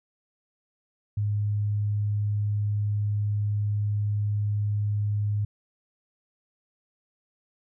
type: tone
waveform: sine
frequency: 103.83 Hz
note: G#2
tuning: in tune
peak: -23 dBFS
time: 1.17-5.45 s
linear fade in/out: 5 ms
effects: none